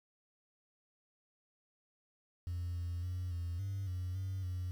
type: tone with pitch steps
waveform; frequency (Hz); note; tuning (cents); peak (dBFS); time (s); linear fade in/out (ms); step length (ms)
sine; 87.5 / 86.8 / 90.4 / 86.2 / 98 / 90.6 / 95.2 / 90.5; F2 / F2 / F#2 / F2 / G2 / F#2 / F#2 / F#2; +4 / -10 / -40 / -22 / 0 / -36 / +50 / -38; -34; 2.47-4.71; 0; 280
effects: tanh soft clip ceiling -34 dBFS + 10-bit